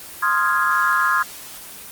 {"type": "chord", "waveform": "sine", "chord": "F minor seventh", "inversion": "second", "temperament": "equal", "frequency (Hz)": [1046.5, 1244.5, 1396.9, 1661.2], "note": ["C6", "Eb6", "F6", "Ab6"], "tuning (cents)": [0, 0, 0, 0], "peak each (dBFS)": -21, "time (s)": [0.22, 1.23], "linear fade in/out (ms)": 10, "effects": ["white hiss -37 dBFS RMS until 1.91 s", "Opus 24 kbps"]}